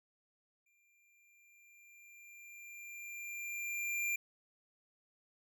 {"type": "tone with exponential growth", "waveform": "square", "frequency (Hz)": 2382, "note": "D7", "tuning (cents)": 24, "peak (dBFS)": -33, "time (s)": [0.66, 4.16], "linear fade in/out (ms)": 5, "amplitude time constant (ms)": 760, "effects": []}